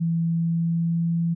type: tone with pitch glide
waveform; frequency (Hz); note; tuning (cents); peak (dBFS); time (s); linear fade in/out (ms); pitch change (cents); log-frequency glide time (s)
sine; 166.3 to 168.04; E3 to E3; +16 to +34; -20; 0-1.35; 20; +18; 0.21-1.13
effects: none